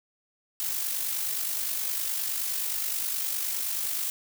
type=noise with amplitude modulation; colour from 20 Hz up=blue; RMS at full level=-28 dBFS; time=0.6-4.1 s; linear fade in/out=0 ms; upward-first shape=sine; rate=49.6 Hz; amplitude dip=45%; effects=none